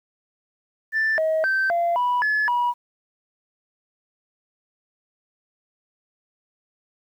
sine tone with pitch steps, 1768 / 635 / 1553 / 687 / 982 / 1714 / 969 Hz, A6 / D#5 / G6 / F5 / B5 / A6 / B5, +8 / +35 / -17 / -29 / -10 / -46 / -33 cents, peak -17 dBFS, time 0.92-2.74 s, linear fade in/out 50 ms, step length 260 ms, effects tanh soft clip ceiling -16 dBFS + 9-bit

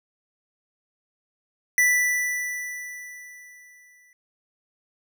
square tone with exponential decay, 1975.5 Hz, B6, in tune, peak -16 dBFS, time 1.78-4.13 s, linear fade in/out 1 ms, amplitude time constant 510 ms, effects none

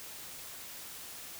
silence, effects white hiss -46 dBFS RMS until 1.39 s

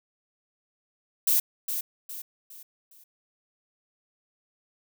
violet noise with echo, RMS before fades -22 dBFS, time 1.27-1.4 s, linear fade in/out 5 ms, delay 410 ms, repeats 4, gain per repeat -8 dB, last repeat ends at 3.04 s, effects none

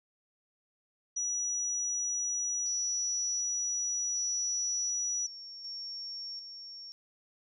sine tone, 5850 Hz, F#8, 21 cents flat, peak -30 dBFS, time 1.16-5.27 s, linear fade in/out 10 ms
sine tone with tremolo, 5500 Hz, F8, 27 cents flat, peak -38 dBFS, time 2.66-6.92 s, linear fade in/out 0 ms, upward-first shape square, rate 0.67 Hz, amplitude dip 45%
effects none

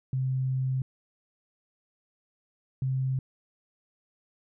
sine tone pair in turn, 130.81 / 131.57 Hz, C3 / C3, 0 / +10 cents, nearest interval unison, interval 10 cents, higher second, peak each -25 dBFS, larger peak neither, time 0.13-0.82 / 2.82-3.19 s, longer first, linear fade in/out 2 ms, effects none

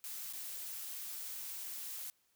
blue noise with dropouts, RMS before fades -44 dBFS, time 0.04-2.1 s, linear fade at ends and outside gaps 0 ms, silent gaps 0.327-0.334 s, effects white hiss -75 dBFS RMS until 2.35 s

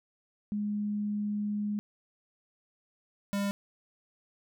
sine / square tone pair in turn, 207.7 / 200.6 Hz, G#3 / G3, 0 / +40 cents, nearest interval minor second, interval 60 cents, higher first, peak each -29 / -29 dBFS, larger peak neither, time 0.52-1.79 / 3.33-3.51 s, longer first, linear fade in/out 0 ms, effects none

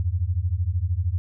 sine beating tone pair, 82.41 / 95.41 Hz, E2 / G2, 0 / -46 cents, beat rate 13 Hz, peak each -24 dBFS, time 0-1.18 s, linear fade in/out 0 ms, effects none

